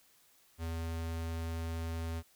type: tone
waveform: square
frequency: 82.3 Hz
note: E2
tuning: 2 cents flat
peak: -36 dBFS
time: 0.58-2.23 s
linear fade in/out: 50 ms
effects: white hiss -66 dBFS RMS until 2.35 s

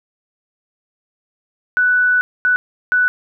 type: tone bursts at uneven times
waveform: sine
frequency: 1486 Hz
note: F#6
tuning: 7 cents sharp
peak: -11 dBFS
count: 3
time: 1.77-2.21 / 2.45-2.56 / 2.92-3.08 s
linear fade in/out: 0 ms
effects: none

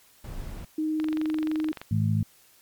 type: noise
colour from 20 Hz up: brown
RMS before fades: -36 dBFS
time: 0.24-0.65 s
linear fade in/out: 5 ms
type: tone with vibrato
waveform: sine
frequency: 311.1 Hz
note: D#4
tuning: in tune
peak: -24 dBFS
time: 0.78-1.72 s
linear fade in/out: 5 ms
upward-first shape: triangle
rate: 18 Hz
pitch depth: 10 cents each way
type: click train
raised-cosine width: 0.3 ms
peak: -21 dBFS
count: 20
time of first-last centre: 1-1.815 s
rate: 23.3 Hz
type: harmonic tone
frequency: 53.5 Hz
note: A1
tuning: 48 cents flat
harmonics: 2 / 3 / 4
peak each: -23 / -27 / -29 dBFS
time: 1.91-2.23 s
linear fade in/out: 5 ms
effects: white hiss -58 dBFS RMS until 2.61 s + MP3 96 kbps

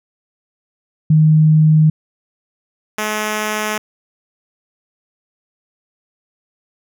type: tone pair in turn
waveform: sine / 5% pulse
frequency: 155.56 / 213.6 Hz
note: D#3 / G#3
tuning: 0 / +49 cents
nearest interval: perfect fourth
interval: 549 cents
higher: second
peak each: -7 dBFS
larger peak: neither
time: 1.1-1.9 / 2.98-3.78 s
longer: neither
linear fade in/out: 5 ms
effects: none

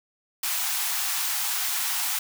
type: high-pass noise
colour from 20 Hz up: white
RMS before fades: -27 dBFS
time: 0.43-2.19 s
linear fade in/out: 5 ms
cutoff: 710 Hz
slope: 96 dB/octave
effects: none

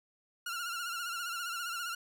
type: tone with vibrato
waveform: sawtooth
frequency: 1396.9 Hz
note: F6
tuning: in tune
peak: -32 dBFS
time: 0.46-1.95 s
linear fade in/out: 5 ms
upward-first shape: sine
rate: 15 Hz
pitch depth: 65 cents each way
effects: none

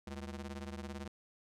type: ring-modulated tone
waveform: sawtooth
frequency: 139.7 Hz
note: C#3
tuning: 14 cents sharp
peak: -35 dBFS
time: 0.07-1.08 s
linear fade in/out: 5 ms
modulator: 60.9 Hz
effects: low-pass 9000 Hz 12 dB/octave

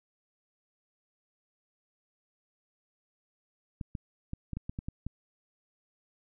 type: clicks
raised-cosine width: 5 ms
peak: -23 dBFS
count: 9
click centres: 3.812 / 3.952 / 4.334 / 4.533 / 4.57 / 4.695 / 4.789 / 4.885 / 5.066 s
effects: none

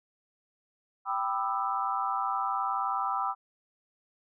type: chord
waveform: sine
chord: E minor seventh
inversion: first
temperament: equal with one note detuned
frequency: 784 / 987.8 / 1199.3 / 1318.5 Hz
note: G5 / B5 / D6 / E6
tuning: 0 / 0 / +36 / 0 cents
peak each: -33 dBFS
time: 1.05-3.35 s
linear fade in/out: 50 ms
effects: none

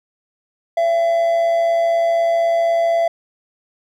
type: tone with amplitude modulation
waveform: triangle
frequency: 673 Hz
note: E5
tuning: 36 cents sharp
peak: -10 dBFS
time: 0.77-3.08 s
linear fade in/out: 5 ms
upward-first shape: sine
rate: 116 Hz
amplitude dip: 35%
effects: none

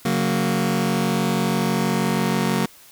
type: chord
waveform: sawtooth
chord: F# major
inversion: second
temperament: just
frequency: 138.75 / 185 / 231.2 Hz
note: C#3 / F#3 / A#3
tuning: +2 / 0 / -14 cents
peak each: -22 / -18 / -19 dBFS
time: 0.05-2.66 s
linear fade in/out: 5 ms
effects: white hiss -48 dBFS RMS until 2.91 s

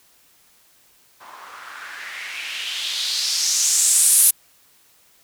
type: noise with low-pass filter sweep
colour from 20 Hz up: violet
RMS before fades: -21 dBFS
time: 1.2-4.31 s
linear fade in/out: 10 ms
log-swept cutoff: 910 to 11000 Hz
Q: 2.9
effects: white hiss -56 dBFS RMS until 5.23 s

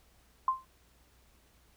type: tone with exponential decay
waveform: sine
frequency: 1046.5 Hz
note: C6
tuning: in tune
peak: -21 dBFS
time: 0.48-0.65 s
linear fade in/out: 2 ms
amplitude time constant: 36 ms
effects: added 60 Hz sine -66 dBFS peak until 1.76 s + pink hiss -66 dBFS RMS until 1.76 s

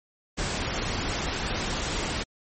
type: noise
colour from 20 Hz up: pink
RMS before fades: -29 dBFS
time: 0.37-2.24 s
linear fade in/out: 20 ms
effects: MP3 32 kbps

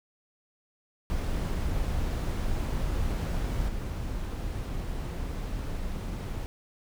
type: noise with level steps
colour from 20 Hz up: brown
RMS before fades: -29 / -33 dBFS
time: 1.1-6.46 s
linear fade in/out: 0 ms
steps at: 3.68 s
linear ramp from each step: 5 ms
effects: none

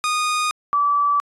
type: tone pair in turn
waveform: sawtooth / sine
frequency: 1232 / 1154.8 Hz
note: D#6 / D6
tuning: -17 / -30 cents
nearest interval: minor second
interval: 113 cents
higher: first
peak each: -15 dBFS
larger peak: neither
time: 0.04-0.51 / 0.73-1.2 s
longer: neither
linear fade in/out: 0 ms
effects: resampled to 24000 Hz

